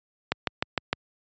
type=click train; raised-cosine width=0.3 ms; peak=-7 dBFS; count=5; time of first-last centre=0.32-0.93 s; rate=6.56 Hz; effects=high-pass 80 Hz 12 dB/octave + resampled to 16000 Hz